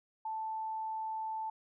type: tone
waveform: sine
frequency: 880 Hz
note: A5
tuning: in tune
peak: -35 dBFS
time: 0.25-1.5 s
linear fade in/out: 5 ms
effects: none